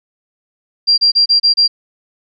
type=tone bursts; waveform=sine; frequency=4750 Hz; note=D8; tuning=19 cents sharp; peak=-7 dBFS; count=6; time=0.87-1.68 s; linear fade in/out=20 ms; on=110 ms; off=30 ms; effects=none